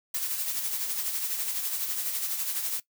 blue noise with tremolo, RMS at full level -29 dBFS, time 0.14-2.8 s, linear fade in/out 5 ms, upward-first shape sine, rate 12 Hz, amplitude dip 45%, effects noise-tail reverb RT60 0.1 s tail -18 dB re dry

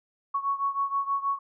sine beating tone pair, 1108.7 / 1115 Hz, C#6 / C#6, 0 / +10 cents, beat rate 6.3 Hz, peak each -27 / -30 dBFS, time 0.34-1.39 s, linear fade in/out 10 ms, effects none

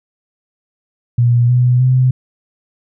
sine tone with pitch steps, 120.1 / 124.12 / 128.27 Hz, B2 / B2 / C3, -48 / +9 / -34 cents, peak -8 dBFS, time 1.18-2.11 s, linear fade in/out 5 ms, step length 310 ms, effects none

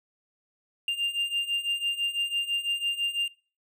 triangle beating tone pair, 2794 / 2800 Hz, F7 / F7, 0 / +4 cents, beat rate 6 Hz, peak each -30 / -26 dBFS, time 0.88-3.28 s, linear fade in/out 2 ms, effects noise-tail reverb RT60 0.4 s tail -22 dB re dry

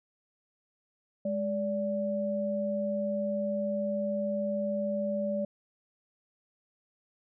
sine tone pair together, 206.7 / 580 Hz, G#3 / D5, -8 / -22 cents, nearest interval octave + tritone, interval 1786 cents, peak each -32 / -30 dBFS, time 1.25-5.45 s, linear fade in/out 5 ms, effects none

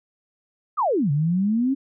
sine exponential two-way sweep, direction down then up, 1318.5 to 138.59 to 279.5 Hz, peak -18 dBFS, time 0.77-1.75 s, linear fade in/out 20 ms, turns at 1.11 s, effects none

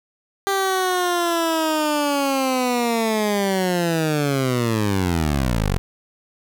15% pulse linear sweep, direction down, 395.3 to 42.26 Hz, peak -12 dBFS, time 0.47-5.78 s, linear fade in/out 0 ms, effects none

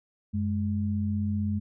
sine tone pair together, 93.35 / 209 Hz, F#2 / G#3, +16 / +11 cents, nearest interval octave + major second, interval 1395 cents, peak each -28 dBFS, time 0.33-1.6 s, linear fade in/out 20 ms, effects none

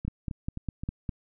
two click trains, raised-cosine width 5 ms, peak -18 / -22 dBFS, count 6 / 4, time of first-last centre 0.08-1.092 / 0.05-0.835 s, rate 4.94 / 3.82 Hz, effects none

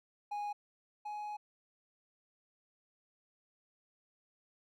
triangle tone pair in turn, 826 / 837.5 Hz, G#5 / G#5, -10 / +14 cents, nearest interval unison, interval 24 cents, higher second, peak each -34 / -37 dBFS, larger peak first, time 0.31-0.53 / 1.05-1.37 s, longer second, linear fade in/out 10 ms, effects none

